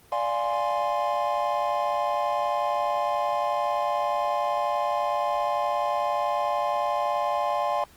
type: chord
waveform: triangle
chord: D half-diminished seventh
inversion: none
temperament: equal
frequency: 587.3 / 698.5 / 830.6 / 1046.5 Hz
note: D5 / F5 / Ab5 / C6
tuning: 0 / 0 / 0 / 0 cents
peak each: -27 dBFS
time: 0.12-7.84 s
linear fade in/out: 2 ms
effects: pink hiss -55 dBFS RMS until 7.96 s + Opus 24 kbps